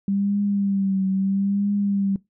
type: tone with vibrato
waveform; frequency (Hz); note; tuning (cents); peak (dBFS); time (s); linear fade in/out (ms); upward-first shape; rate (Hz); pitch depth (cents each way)
sine; 196.9; G3; +8; -19; 0.08-2.16; 2; triangle; 0.76; 60
effects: noise-tail reverb RT60 0.2 s tail -22 dB re dry

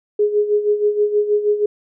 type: tone with tremolo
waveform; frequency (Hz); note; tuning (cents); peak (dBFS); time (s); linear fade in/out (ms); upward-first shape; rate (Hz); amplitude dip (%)
sine; 416.8; G#4; +6; -11; 0.19-1.66; 5; sine; 6.3; 70
effects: none

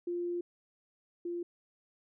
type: tone pair in turn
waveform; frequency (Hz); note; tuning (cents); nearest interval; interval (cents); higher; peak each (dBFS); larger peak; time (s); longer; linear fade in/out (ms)
sine; 349.2 / 346.6; F4 / F4; 0 / -13; unison; 13; first; -32 / -34; first; 0.07-0.41 / 1.25-1.43; first; 5
effects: none

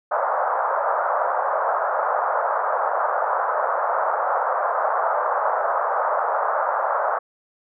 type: band-pass noise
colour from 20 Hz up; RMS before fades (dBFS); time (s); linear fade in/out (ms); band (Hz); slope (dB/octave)
pink; -22; 0.11-7.19; 10; 550 to 1400; 48
effects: none

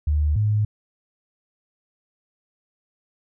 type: tone pair in turn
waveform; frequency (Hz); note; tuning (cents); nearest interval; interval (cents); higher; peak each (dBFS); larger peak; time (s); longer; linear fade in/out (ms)
sine; 74.9 / 105.92; D2 / G#2; +35 / +35; tritone; 600; second; -17; neither; 0.07-0.36 / 0.36-0.65; neither; 5
effects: none

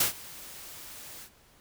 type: noise with ADSR envelope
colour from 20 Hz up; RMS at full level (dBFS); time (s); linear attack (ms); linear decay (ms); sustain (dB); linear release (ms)
white; -23; 0-1.3; 5; 120; -22; 77
effects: pink hiss -60 dBFS RMS until 1.6 s

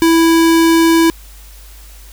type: tone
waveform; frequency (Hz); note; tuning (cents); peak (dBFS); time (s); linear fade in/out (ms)
square; 329.6; E4; 0; -8; 0.02-1.1; 0
effects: added 50 Hz sine -35 dBFS peak until 2.12 s + white hiss -42 dBFS RMS until 2.12 s

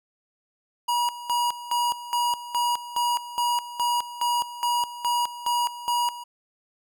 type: tone with tremolo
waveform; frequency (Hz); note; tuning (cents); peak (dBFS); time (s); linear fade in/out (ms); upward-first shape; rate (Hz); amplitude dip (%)
square; 961; B5; -48; -22; 0.88-6.24; 10; square; 2.4; 80
effects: none

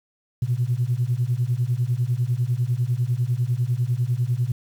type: beating tone pair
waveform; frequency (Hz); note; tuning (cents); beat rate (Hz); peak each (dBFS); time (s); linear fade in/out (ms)
sine; 117.5 / 127.5; A#2 / C3; +14 / -44; 10; -22; 0.42-4.52; 5
effects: tanh soft clip ceiling -13 dBFS + 8-bit

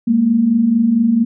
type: tone pair together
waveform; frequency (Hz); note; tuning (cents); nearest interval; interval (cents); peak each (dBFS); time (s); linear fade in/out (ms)
sine; 207.8 / 232.2; G#3 / A#3; +1 / -7; major second; 192; -18 / -11; 0.07-1.25; 10
effects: none

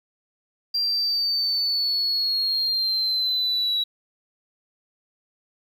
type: linear sweep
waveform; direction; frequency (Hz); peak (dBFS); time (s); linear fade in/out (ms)
sine; down; 4746 to 3885; -19; 0.74-3.84; 10
effects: tanh soft clip ceiling -18 dBFS + 9-bit

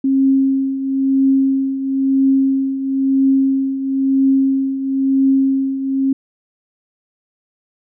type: tone with tremolo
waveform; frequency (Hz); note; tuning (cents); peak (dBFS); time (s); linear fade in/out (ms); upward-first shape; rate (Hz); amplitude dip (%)
sine; 269.2; C4; +49; -9; 0.04-6.13; 5; triangle; 1; 70
effects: none

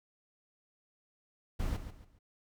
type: noise with echo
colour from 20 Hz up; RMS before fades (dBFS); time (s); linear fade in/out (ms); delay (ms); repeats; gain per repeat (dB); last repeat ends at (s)
brown; -33; 1.59-1.77; 10; 140; 3; -10; 2.19
effects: none

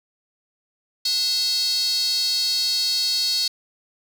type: tone with high-pass filter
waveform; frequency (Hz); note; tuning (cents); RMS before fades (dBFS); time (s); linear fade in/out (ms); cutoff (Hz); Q
square; 293.7; D4; 0; -22; 1.05-3.48; 5; 4400; 8.9
effects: none

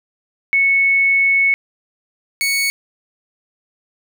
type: tone pair in turn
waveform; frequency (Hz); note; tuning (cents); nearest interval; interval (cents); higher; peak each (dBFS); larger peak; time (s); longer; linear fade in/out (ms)
sine / sawtooth; 2207 / 2220; C#7 / C#7; -8 / +2; unison; 10; second; -11 / -12; first; 0.53-1.54 / 2.41-2.7; first; 0
effects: none

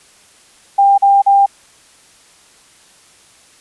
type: tone bursts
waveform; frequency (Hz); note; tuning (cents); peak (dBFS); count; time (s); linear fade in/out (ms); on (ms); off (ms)
sine; 796; G5; +26; -6; 3; 0.78-1.462; 10; 200; 41
effects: white hiss -47 dBFS RMS until 3.6 s + resampled to 24000 Hz

